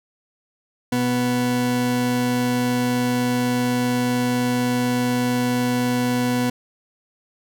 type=tone pair together; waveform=40% pulse; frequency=123.45 / 246.9 Hz; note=B2 / B3; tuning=0 / 0 cents; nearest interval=octave; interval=1200 cents; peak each=-26 / -19 dBFS; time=0.92-6.5 s; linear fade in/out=5 ms; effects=none